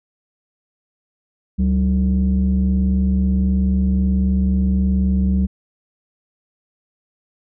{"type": "tone pair together", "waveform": "sine", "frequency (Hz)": [71.2, 189.8], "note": ["C#2", "F#3"], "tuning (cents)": [47, 44], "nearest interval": "octave + perfect fourth", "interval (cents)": 1697, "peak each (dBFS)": -15, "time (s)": [1.58, 5.47], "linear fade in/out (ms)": 20, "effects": ["tanh soft clip ceiling -10 dBFS"]}